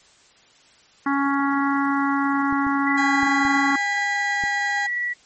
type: harmonic tone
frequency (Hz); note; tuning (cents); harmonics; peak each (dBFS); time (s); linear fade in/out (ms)
278.6; C#4; +9; 1 / 3 / 4 / 5 / 6 / 7; -21 / -27 / -25 / -28 / -32 / -32; 1.06-3.76; 5
type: clicks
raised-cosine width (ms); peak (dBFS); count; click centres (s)
3; -22; 5; 2.526 / 2.667 / 3.231 / 3.452 / 4.438
type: tone with pitch glide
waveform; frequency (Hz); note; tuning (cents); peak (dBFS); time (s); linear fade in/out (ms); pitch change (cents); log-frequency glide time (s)
sine; 1975.5 to 1942.7; B6 to B6; 0 to -29; -22; 2.86-5.14; 20; -29; 3.6-4.74
type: tone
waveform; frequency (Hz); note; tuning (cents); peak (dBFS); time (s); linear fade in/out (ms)
30% pulse; 814; G#5; -35; -22; 2.97-4.87; 10
effects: white hiss -54 dBFS RMS until 5.25 s + MP3 32 kbps